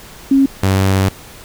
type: tone pair in turn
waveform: sine / sawtooth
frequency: 271.9 / 96.13 Hz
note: C#4 / G2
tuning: -33 / -33 cents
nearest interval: octave + tritone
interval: 1800 cents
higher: first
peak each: -7 dBFS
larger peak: neither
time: 0.31-0.46 / 0.63-1.09 s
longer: second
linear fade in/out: 5 ms
effects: pink hiss -37 dBFS RMS until 1.44 s